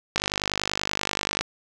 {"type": "click train", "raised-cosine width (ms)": 0.2, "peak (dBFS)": -6, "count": 64, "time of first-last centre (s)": [0.16, 1.41], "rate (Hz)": 50.4, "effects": []}